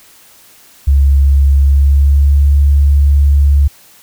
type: tone with pitch glide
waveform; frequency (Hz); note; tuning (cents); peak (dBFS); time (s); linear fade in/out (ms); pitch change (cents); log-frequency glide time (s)
sine; 69.3 to 70.96; C#2 to C#2; 0 to +41; -5; 0.87-3.68; 10; +41; 1.61-2.41
effects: white hiss -43 dBFS RMS until 4.02 s